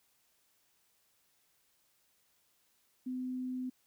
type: tone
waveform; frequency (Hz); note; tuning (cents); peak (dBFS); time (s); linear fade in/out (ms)
sine; 254.6; C4; -47; -35; 3.06-3.7; 10
effects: white hiss -73 dBFS RMS until 3.86 s